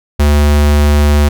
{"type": "tone", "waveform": "square", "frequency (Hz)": 73.42, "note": "D2", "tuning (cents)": 0, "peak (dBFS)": -7, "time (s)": [0.19, 1.29], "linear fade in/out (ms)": 10, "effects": []}